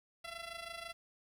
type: tone with amplitude modulation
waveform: 10% pulse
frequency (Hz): 675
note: E5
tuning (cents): +41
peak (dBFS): -32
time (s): 0.24-0.93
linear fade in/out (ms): 10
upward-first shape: sine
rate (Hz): 26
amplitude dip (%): 70
effects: low-pass 10000 Hz 12 dB/octave + 10-bit